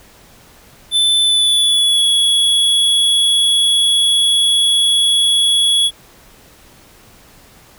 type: tone with pitch glide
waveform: square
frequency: 3520 to 3365 Hz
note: A7 to G#7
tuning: 0 to +22 cents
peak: -11 dBFS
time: 0.91-5.91 s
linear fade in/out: 50 ms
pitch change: -78 cents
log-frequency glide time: 1.23-2.05 s
effects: pink hiss -45 dBFS RMS until 7.78 s